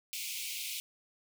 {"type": "high-pass noise", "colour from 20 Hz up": "pink", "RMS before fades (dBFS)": -39, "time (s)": [0.13, 0.8], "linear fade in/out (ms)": 0, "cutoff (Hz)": 2200, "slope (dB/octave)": 96, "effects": []}